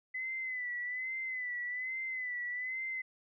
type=tone with vibrato; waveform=sine; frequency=2011 Hz; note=B6; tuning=31 cents sharp; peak=-35 dBFS; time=0.14-3.02 s; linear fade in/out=10 ms; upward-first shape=sine; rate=1.2 Hz; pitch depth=58 cents each way; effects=none